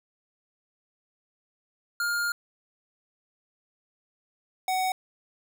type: tone pair in turn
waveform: square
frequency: 1411 / 747.5 Hz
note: F6 / F#5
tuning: +17 / +17 cents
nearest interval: major seventh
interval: 1100 cents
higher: first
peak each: -26 / -25 dBFS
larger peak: second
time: 2-2.32 / 4.68-4.92 s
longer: first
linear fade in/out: 2 ms
effects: none